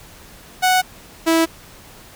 sawtooth tone pair in turn, 740 / 327.3 Hz, F#5 / E4, 0 / -12 cents, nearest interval octave + major second, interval 1412 cents, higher first, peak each -9 dBFS, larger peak neither, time 0.62-0.82 / 1.26-1.46 s, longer neither, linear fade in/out 20 ms, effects pink hiss -43 dBFS RMS until 2.15 s

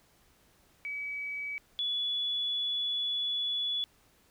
sine tone pair in turn, 2281 / 3418 Hz, C#7 / G#7, +49 / +49 cents, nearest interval perfect fifth, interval 700 cents, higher second, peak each -34 / -29 dBFS, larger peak second, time 0.85-1.58 / 1.79-3.84 s, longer second, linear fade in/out 0 ms, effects pink hiss -65 dBFS RMS until 4.3 s

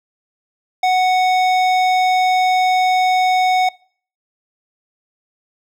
sine tone with hard clipping, 740 Hz, F#5, in tune, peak -14 dBFS, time 0.83-3.69 s, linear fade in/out 5 ms, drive 13 dB, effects noise-tail reverb RT60 0.5 s tail -24 dB re dry

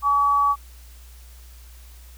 sine tone pair together, 841.3 / 1139 Hz, G#5 / C#6, +22 / +47 cents, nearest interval perfect fourth, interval 525 cents, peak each -27 / -16 dBFS, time 0.02-0.56 s, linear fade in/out 50 ms, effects added 60 Hz sine -42 dBFS peak until 2.17 s + white hiss -52 dBFS RMS until 2.17 s

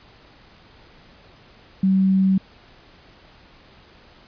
sine tone, 190.9 Hz, G3, 46 cents flat, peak -14 dBFS, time 1.83-2.38 s, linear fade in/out 5 ms, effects pink hiss -50 dBFS RMS until 4.27 s + resampled to 11025 Hz

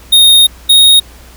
square tone pair in turn, 3708 / 3734 Hz, A#7 / A#7, -10 / +2 cents, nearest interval unison, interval 12 cents, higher second, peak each -3 dBFS, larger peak neither, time 0.12-0.47 / 0.69-1 s, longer first, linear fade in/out 10 ms, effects added 60 Hz sine -35 dBFS peak until 1.36 s + pink hiss -39 dBFS RMS until 1.36 s

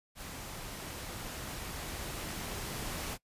pink noise with level ramp, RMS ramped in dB -44 to -38 dBFS, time 0.15-3.18 s, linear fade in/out 50 ms, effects noise-tail reverb RT60 0.1 s tail -21 dB re dry + resampled to 32000 Hz

